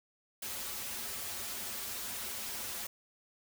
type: noise with comb filter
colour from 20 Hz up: white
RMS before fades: -40 dBFS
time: 0.42-2.87 s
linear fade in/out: 5 ms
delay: 6.5 ms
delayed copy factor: -0.95
effects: none